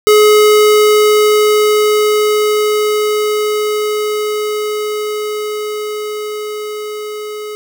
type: tone with level ramp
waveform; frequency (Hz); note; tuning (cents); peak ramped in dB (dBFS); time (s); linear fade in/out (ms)
square; 423.2; G#4; +33; -5 to -23; 0.07-7.55; 0
effects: none